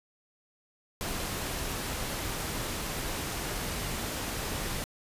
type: noise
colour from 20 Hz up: pink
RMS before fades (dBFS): -34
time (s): 1.01-4.84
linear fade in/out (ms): 0
effects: resampled to 32000 Hz